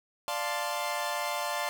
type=chord; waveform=sawtooth; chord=D minor seventh; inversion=none; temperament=equal; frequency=587.3 / 698.5 / 880 / 1046.5 Hz; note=D5 / F5 / A5 / C6; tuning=0 / 0 / 0 / 0 cents; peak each=-32 / -32 / -32 / -32 dBFS; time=0.28-1.69 s; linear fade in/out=0 ms; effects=none